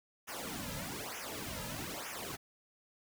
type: noise with flanger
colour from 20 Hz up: pink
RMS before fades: -42 dBFS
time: 0.27-2.37 s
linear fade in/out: 20 ms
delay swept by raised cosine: 0.23 to 2.73 ms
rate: 1.1 Hz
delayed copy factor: -0.95
effects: none